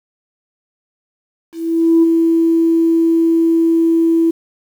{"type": "tone with ADSR envelope", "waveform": "sine", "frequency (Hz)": 330.2, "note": "E4", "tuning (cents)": 3, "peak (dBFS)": -5, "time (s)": [1.52, 4.31], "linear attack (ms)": 510, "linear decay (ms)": 17, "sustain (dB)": -4, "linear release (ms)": 8, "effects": ["tanh soft clip ceiling -3 dBFS", "7-bit"]}